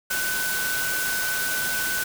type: tone in noise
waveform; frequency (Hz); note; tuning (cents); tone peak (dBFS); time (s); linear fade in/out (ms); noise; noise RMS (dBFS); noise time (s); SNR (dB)
sine; 1505; F#6; +29; -26; 0.1-2.04; 10; white; -28; 0.1-2.04; -1
effects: none